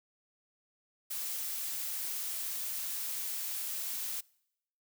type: noise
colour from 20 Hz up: blue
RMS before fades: -37 dBFS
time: 1.1-4.21 s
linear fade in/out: 10 ms
effects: noise-tail reverb RT60 0.8 s tail -25 dB re dry